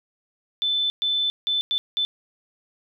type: tone bursts at uneven times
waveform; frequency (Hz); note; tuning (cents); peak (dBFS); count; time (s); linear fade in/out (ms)
sine; 3520; A7; 0; -20; 5; 0.62-0.9 / 1.02-1.3 / 1.47-1.61 / 1.71-1.78 / 1.97-2.05; 0
effects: none